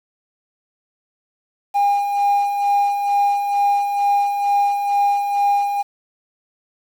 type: tone with tremolo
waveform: triangle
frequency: 809 Hz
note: G#5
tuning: 46 cents flat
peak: -10 dBFS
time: 1.74-5.83 s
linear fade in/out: 20 ms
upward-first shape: sine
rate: 2.2 Hz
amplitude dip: 55%
effects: tanh soft clip ceiling -8 dBFS + 7-bit